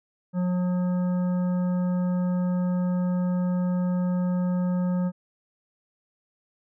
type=harmonic tone; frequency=180 Hz; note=F#3; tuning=47 cents flat; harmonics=1 / 3 / 5 / 7 / 9; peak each=-22 / -35 / -42 / -45 / -51 dBFS; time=0.33-5.12 s; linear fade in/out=50 ms; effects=none